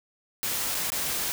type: noise with dropouts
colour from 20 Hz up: white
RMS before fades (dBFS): -29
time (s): 0.43-1.32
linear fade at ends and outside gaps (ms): 0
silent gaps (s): 0.746-0.75 / 0.902-0.92
effects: none